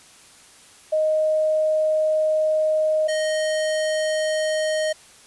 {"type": "tone pair in turn", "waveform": ["sine", "square"], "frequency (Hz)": [622.3, 622.3], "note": ["D#5", "D#5"], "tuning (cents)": [0, 0], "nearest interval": "unison", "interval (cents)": 0, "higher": "neither", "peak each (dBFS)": [-17, -21], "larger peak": "first", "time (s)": [[0.92, 3.08], [3.08, 4.93]], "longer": "first", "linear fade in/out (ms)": 10, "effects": ["white hiss -49 dBFS RMS until 5.26 s", "resampled to 24000 Hz"]}